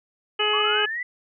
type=harmonic tone; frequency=422.1 Hz; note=G#4; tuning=28 cents sharp; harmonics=1 / 2 / 3 / 4 / 5 / 6 / 7; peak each=-26 / -30 / -28 / -32 / -33 / -28 / -23 dBFS; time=0.39-0.86 s; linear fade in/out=10 ms
type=linear sweep; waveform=sine; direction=up; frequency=1082 to 2012 Hz; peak=-26 dBFS; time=0.53-1.03 s; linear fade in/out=5 ms
effects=none